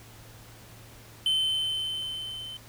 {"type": "tone with level ramp", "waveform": "triangle", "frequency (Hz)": 3072, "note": "G7", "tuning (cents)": -36, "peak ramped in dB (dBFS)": [-20, -36], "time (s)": [1.26, 2.57], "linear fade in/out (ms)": 2, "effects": ["added 113 Hz sine -51 dBFS peak until 2.68 s", "pink hiss -51 dBFS RMS until 2.68 s"]}